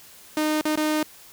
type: tone with dropouts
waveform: sawtooth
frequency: 306.9 Hz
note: D#4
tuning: 24 cents flat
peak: -17 dBFS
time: 0.37-1.03 s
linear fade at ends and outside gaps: 2 ms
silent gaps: 0.612-0.653 / 0.757-0.774 s
effects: white hiss -48 dBFS RMS until 1.32 s